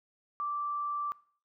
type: tone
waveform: sine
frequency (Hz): 1170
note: D6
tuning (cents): -7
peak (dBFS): -31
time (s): 0.4-1.12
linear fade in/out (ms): 0
effects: noise-tail reverb RT60 0.5 s tail -20 dB re dry